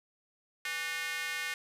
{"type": "tone with high-pass filter", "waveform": "square", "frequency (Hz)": 164.81, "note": "E3", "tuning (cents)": 0, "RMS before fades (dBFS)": -36, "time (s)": [0.65, 1.54], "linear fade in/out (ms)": 2, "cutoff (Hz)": 1900, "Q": 2.7, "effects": ["resampled to 32000 Hz", "9-bit"]}